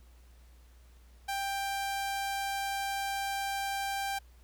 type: tone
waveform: sawtooth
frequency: 789 Hz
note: G5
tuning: 11 cents sharp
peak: -28 dBFS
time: 1.28-4.19 s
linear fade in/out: 10 ms
effects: added 60 Hz sine -54 dBFS peak until 4.43 s + pink hiss -66 dBFS RMS until 4.43 s